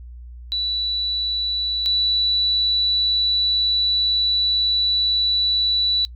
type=tone pair in turn; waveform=sine; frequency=3951 / 3951 Hz; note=B7 / B7; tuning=0 / 0 cents; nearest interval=unison; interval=0 cents; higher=neither; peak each=-20 / -16 dBFS; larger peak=second; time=0.52-1.86 / 1.86-6.05 s; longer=second; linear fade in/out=0 ms; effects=noise-tail reverb RT60 0.1 s tail -24 dB re dry + added 60 Hz sine -35 dBFS peak until 6.15 s